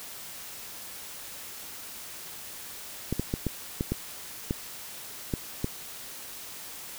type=clicks; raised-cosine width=3 ms; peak=-14 dBFS; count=9; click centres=3.126 / 3.196 / 3.339 / 3.467 / 3.809 / 3.92 / 4.509 / 5.338 / 5.644 s; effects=white hiss -42 dBFS RMS until 6.98 s